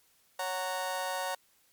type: chord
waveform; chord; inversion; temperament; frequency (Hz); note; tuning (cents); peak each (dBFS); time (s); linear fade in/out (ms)
30% pulse; F# major; second; just; 555 / 740 / 925; C#5 / F#5 / A#5; +2 / 0 / -14; -34; 0.39-1.35; 5
effects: white hiss -67 dBFS RMS until 1.72 s + MP3 96 kbps